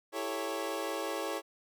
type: chord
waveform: 25% pulse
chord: A dominant seventh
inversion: second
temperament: equal with one note detuned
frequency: 329.6 / 394.7 / 440 / 554.4 Hz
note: E4 / G4 / A4 / C#5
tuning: 0 / +12 / 0 / 0 cents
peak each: -36 / -37 / -36 / -34 dBFS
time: 0.12-1.42 s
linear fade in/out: 50 ms
effects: none